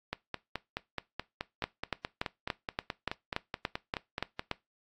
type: two click trains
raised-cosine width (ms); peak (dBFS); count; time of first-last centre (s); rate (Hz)
0.3; -17 / -14; 21 / 11; 0.13-4.394 / 1.64-4.514; 4.69 / 3.48
effects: noise-tail reverb RT60 0.2 s tail -20 dB re dry + AAC 64 kbps